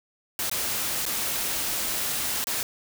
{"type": "noise with dropouts", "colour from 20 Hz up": "white", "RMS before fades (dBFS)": -28, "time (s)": [0.39, 2.63], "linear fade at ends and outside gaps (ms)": 1, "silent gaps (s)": [[0.497, 0.514], [1.054, 1.063], [2.442, 2.47]], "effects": []}